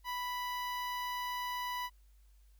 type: tone with notch filter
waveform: sawtooth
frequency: 988 Hz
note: B5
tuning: in tune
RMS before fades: -38 dBFS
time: 0.04-1.9 s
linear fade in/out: 50 ms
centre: 7900 Hz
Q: 0.99
effects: added 50 Hz sine -59 dBFS peak until 2.59 s + white hiss -75 dBFS RMS until 2.59 s